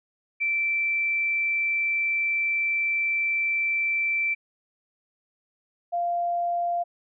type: tone pair in turn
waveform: sine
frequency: 2336 / 694.5 Hz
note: D7 / F5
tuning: -10 / -10 cents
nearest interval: octave + major sixth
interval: 2100 cents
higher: first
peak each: -22 / -23 dBFS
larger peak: first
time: 0.4-4.35 / 5.92-6.84 s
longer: first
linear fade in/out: 20 ms
effects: none